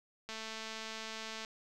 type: click train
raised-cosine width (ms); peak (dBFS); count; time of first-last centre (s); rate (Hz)
0.2; -26; 257; 0.29-1.448; 221
effects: none